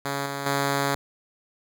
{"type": "tone with level steps", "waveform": "5% pulse", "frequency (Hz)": 140, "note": "C#3", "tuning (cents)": 18, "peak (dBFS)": [-15, -18, -11], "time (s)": [0.05, 0.95], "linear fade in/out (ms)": 2, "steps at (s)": [0.26, 0.46], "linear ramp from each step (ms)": 2, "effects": []}